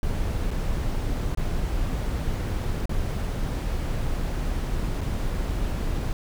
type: noise with dropouts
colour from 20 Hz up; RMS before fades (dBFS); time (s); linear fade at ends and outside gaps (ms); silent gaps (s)
brown; -26; 0.03-6.13; 1; 0.507-0.512 / 1.349-1.373 / 2.856-2.894 / 5.009-5.013
effects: none